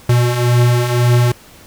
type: beating tone pair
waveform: square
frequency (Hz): 120 / 121.9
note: B2 / B2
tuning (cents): -49 / -22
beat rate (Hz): 1.9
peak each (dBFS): -18 / -12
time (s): 0.09-1.32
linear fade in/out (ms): 5
effects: pink hiss -42 dBFS RMS until 1.66 s